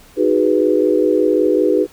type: chord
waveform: sine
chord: G# minor seventh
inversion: second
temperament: equal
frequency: 311.1 / 370 / 415.3 / 493.9 Hz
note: D#4 / F#4 / G#4 / B4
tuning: 0 / 0 / 0 / 0 cents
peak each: -17 dBFS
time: 0.16-1.87 s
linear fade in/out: 50 ms
effects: pink hiss -46 dBFS RMS until 1.92 s